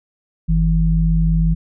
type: tone pair together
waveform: sine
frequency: 48.58 / 162.6 Hz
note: G1 / E3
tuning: -15 / -23 cents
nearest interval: octave + major sixth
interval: 2092 cents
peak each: -15 dBFS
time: 0.48-1.55 s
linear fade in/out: 20 ms
effects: none